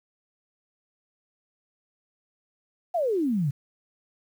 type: exponential sweep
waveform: sine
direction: down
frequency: 740 to 130 Hz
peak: -22 dBFS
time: 2.94-3.51 s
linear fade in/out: 10 ms
effects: 9-bit